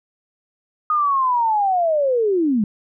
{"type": "linear sweep", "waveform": "sine", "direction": "down", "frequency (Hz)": [1244.5, 196], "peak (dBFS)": -15, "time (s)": [0.9, 2.64], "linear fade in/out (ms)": 2, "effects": []}